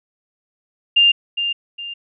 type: tone with echo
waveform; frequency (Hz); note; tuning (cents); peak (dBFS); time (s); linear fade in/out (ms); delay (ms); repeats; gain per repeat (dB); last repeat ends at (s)
sine; 2800; F7; +4; -9; 0.96-1.12; 10; 410; 2; -9; 1.94
effects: none